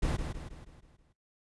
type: noise with echo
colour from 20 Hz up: brown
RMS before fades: -29 dBFS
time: 0.02-0.17 s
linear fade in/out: 10 ms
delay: 160 ms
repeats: 6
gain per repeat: -6 dB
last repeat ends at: 1.13 s
effects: noise-tail reverb RT60 0.2 s tail -21 dB re dry + resampled to 24000 Hz